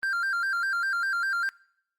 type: tone with vibrato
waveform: triangle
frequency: 1480 Hz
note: F#6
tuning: in tune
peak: -23 dBFS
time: 0.03-1.49 s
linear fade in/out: 0 ms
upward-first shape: square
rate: 5 Hz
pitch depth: 110 cents each way
effects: noise-tail reverb RT60 0.7 s tail -23 dB re dry + Opus 32 kbps